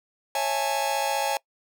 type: chord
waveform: 45% pulse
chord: A major seventh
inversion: first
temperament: just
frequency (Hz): 550 / 660 / 825 / 880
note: C#5 / E5 / G#5 / A5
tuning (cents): -14 / +2 / -12 / 0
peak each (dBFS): -30 / -33 / -27 / -30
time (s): 0.35-1.37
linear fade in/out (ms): 2
effects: noise-tail reverb RT60 0.1 s tail -23 dB re dry